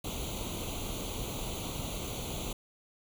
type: noise with comb filter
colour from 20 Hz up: pink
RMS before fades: -37 dBFS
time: 0.04-2.53 s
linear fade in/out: 5 ms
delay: 0.29 ms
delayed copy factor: +0.9
effects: none